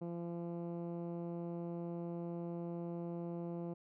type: tone with low-pass filter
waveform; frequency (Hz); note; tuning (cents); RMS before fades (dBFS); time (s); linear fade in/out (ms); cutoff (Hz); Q
10% pulse; 171.1; F3; -35; -42; 0.01-3.74; 10; 410; 0.62
effects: none